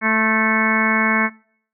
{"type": "harmonic tone with a mistuned harmonic", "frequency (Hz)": 220, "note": "A3", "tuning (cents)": 0, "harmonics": [1, 2, 3, 4, 5, 6, 7, 8, 9, 10], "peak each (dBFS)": [-21, -30, -28, -28, -23, -28, -24, -22, -30, -20], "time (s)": [0.01, 1.3], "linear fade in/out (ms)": 50, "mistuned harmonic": 5, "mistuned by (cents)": -32, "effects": ["noise-tail reverb RT60 0.6 s tail -25 dB re dry"]}